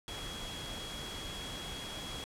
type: tone in noise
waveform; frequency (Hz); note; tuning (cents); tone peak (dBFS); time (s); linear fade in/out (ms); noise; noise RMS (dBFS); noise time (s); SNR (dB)
sine; 3322; G#7; 0; -44; 0.08-2.24; 0; pink; -43; 0.08-2.24; -4
effects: low-pass 10000 Hz 12 dB/octave